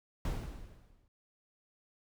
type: noise with exponential decay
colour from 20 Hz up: brown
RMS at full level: -31 dBFS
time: 0.25-1.08 s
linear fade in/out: 2 ms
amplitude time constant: 180 ms
effects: none